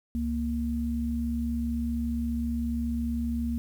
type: tone pair together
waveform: sine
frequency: 68.9 / 234.1 Hz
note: C#2 / A#3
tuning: -10 / +8 cents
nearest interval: octave + major sixth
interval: 2118 cents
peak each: -31 / -28 dBFS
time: 0.15-3.58 s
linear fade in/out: 0 ms
effects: 9-bit